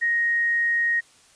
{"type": "tone", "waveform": "sine", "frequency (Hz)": 1872, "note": "A#6", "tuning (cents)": 7, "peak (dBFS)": -19, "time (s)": [0.01, 1.01], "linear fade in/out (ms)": 20, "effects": ["white hiss -55 dBFS RMS until 1.35 s", "resampled to 22050 Hz"]}